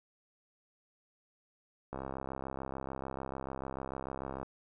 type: click train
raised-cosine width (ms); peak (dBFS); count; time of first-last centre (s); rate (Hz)
1; -25; 168; 1.93-4.43; 66.8
effects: none